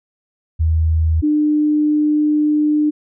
sine tone pair in turn, 80.2 / 300.6 Hz, E2 / D4, -47 / +40 cents, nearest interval octave + major seventh, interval 2287 cents, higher second, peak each -12 dBFS, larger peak neither, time 0.59-1.22 / 1.22-2.91 s, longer second, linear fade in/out 20 ms, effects none

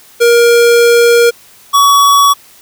square tone pair in turn, 471.8 / 1129.3 Hz, A#4 / C#6, +21 / +32 cents, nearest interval octave + minor third, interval 1511 cents, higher second, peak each -5 dBFS, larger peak neither, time 0.2-1.31 / 1.73-2.34 s, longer first, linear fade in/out 20 ms, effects white hiss -41 dBFS RMS until 2.61 s

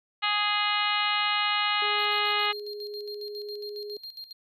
harmonic tone, 415.3 Hz, G#4, in tune, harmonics 2 / 3 / 4 / 5 / 6 / 7 / 8 / 9 / 10, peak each -32 / -29 / -35 / -31 / -34 / -30 / -37 / -35 / -36 dBFS, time 0.22-2.53 s, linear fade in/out 20 ms
sine tone, 415.3 Hz, G#4, in tune, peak -35 dBFS, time 1.82-3.97 s, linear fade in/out 2 ms
triangle tone with tremolo, 4209 Hz, C8, 9 cents sharp, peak -36 dBFS, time 1.98-4.33 s, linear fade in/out 10 ms, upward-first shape square, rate 7.3 Hz, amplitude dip 75%
effects none

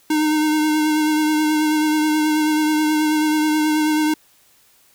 square tone with vibrato, 307 Hz, D#4, 23 cents flat, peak -16 dBFS, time 0.1-4.14 s, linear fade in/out 5 ms, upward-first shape triangle, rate 9.3 Hz, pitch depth 25 cents each way, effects white hiss -55 dBFS RMS until 4.94 s

